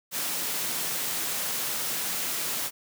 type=high-pass noise; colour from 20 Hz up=white; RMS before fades=-30 dBFS; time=0.11-2.71 s; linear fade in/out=50 ms; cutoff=110 Hz; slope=48 dB/octave; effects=none